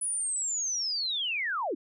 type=linear sweep; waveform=sine; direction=down; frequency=10000 to 249 Hz; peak=-28 dBFS; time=0.01-1.75 s; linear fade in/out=10 ms; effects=none